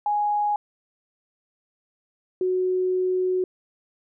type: tone pair in turn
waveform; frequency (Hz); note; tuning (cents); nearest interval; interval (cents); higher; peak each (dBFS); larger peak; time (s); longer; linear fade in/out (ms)
sine; 830.6 / 368.7; G#5 / F#4; 0 / -6; octave + major second; 1406; first; -20 / -20; neither; 0.06-0.56 / 2.41-3.44; second; 2
effects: none